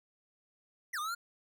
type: linear two-way sweep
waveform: square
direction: down then up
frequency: 2082 to 1174.7 to 1433 Hz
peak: -35 dBFS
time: 0.93-1.15 s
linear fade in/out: 10 ms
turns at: 0.99 s
effects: none